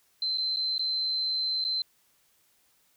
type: tone with dropouts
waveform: sine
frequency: 4088 Hz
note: C8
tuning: 41 cents flat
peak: -26 dBFS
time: 0.22-1.82 s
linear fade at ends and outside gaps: 2 ms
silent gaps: 0.375-0.381 / 0.562-0.569 / 0.781-0.793 / 1.642-1.649 s
effects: white hiss -67 dBFS RMS until 2.96 s